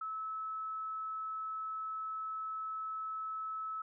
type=tone; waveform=sine; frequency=1300 Hz; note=E6; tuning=24 cents flat; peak=-37 dBFS; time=0.01-3.82 s; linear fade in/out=5 ms; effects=none